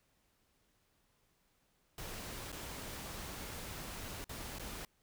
pink noise with dropouts, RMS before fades -45 dBFS, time 1.98-4.85 s, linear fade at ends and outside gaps 2 ms, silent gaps 2.519-2.526 / 4.243-4.293 / 4.586-4.595 s, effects pink hiss -75 dBFS RMS until 5.02 s

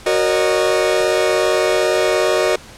40% pulse chord, D# minor seventh, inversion first, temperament equal with one note detuned, 370 / 466.2 / 554.4 / 611.9 Hz, F#4 / A#4 / C#5 / D#5, 0 / 0 / 0 / -29 cents, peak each -18 / -19 / -22 / -17 dBFS, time 0.06-2.56 s, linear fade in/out 5 ms, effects pink hiss -39 dBFS RMS until 2.77 s + low-pass 9000 Hz 12 dB/octave

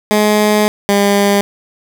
15% pulse tone pair in turn, 210.9 / 201.5 Hz, G#3 / G3, +27 / +48 cents, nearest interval minor second, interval 79 cents, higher first, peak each -3 dBFS, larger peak neither, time 0.11-0.68 / 0.89-1.41 s, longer first, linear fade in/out 0 ms, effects none

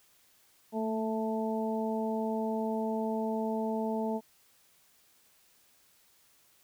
harmonic tone with a mistuned harmonic, 220 Hz, A3, in tune, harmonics 1 / 2 / 3 / 4, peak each -32 / -35 / -37 / -38 dBFS, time 0.72-4.21 s, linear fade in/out 50 ms, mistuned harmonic 1, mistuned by +20 cents, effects white hiss -65 dBFS RMS until 6.63 s

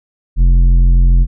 sine tone with tanh clipping, 43.62 Hz, F1, 1 cent flat, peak -7 dBFS, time 0.36-1.27 s, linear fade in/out 50 ms, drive 9 dB, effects none

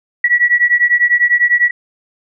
sine beating tone pair, 1931 / 1941 Hz, B6 / B6, -39 / -31 cents, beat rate 10 Hz, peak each -12 dBFS, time 0.24-1.71 s, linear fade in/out 5 ms, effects none

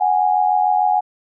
sine tone pair together, 740 / 826.7 Hz, F#5 / G#5, 0 / -8 cents, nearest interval major second, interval 192 cents, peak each -16 dBFS, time 0-1.01 s, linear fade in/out 20 ms, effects none

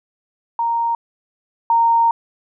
sine tone pair in turn, 930 / 924.7 Hz, A#5 / A#5, -4 / -14 cents, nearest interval unison, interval 10 cents, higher first, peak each -16 / -11 dBFS, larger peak second, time 0.59-0.95 / 1.7-2.11 s, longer second, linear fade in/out 2 ms, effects none

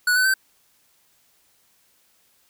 square tone with pitch steps, 1472 / 1508.1 / 1545.2 Hz, F#6 / F#6 / G6, -9 / +33 / -25 cents, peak -17 dBFS, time 0.07-0.34 s, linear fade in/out 5 ms, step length 90 ms, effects white hiss -62 dBFS RMS until 2.49 s

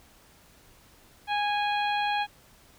harmonic tone, 826 Hz, G#5, 10 cents flat, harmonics 1 / 2 / 3 / 4 / 5, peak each -26 / -33 / -34 / -36 / -42 dBFS, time 1.27-2.27 s, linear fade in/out 50 ms, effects pink hiss -57 dBFS RMS until 2.78 s

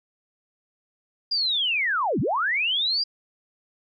sine linear two-way sweep, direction down then up, 4900 to 103.83 to 4900 Hz, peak -21 dBFS, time 1.31-3.04 s, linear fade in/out 10 ms, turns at 2.2 s, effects none

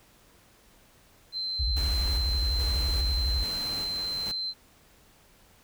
sine tone, 4097 Hz, C8, 37 cents flat, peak -29 dBFS, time 1.32-4.54 s, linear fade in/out 50 ms
sine tone with vibrato, 60.1 Hz, B1, 46 cents flat, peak -25 dBFS, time 1.59-3.44 s, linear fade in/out 10 ms, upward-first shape square, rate 12 Hz, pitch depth 280 cents each way
pink noise with tremolo, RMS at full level -39 dBFS, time 1.76-4.32 s, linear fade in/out 10 ms, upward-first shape square, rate 1.2 Hz, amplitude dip 35%
effects pink hiss -59 dBFS RMS until 5.63 s

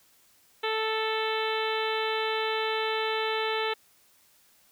harmonic tone, 440 Hz, A4, in tune, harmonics 1 / 2 / 3 / 4 / 5 / 6 / 7 / 8 / 9, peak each -30 / -33 / -35 / -36 / -37 / -38 / -38 / -39 / -40 dBFS, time 0.63-3.74 s, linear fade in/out 10 ms, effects white hiss -62 dBFS RMS until 4.71 s

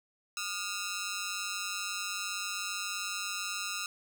10% pulse ring-modulated tone, 1318.5 Hz, E6, in tune, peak -23 dBFS, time 0.37-3.86 s, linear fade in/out 0 ms, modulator 95.7 Hz, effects none

